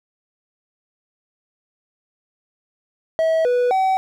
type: tone with pitch steps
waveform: triangle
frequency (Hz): 646 / 491.5 / 761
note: E5 / B4 / F#5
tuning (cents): -35 / -8 / +48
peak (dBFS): -13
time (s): 3.19-3.97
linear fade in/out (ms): 0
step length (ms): 260
effects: none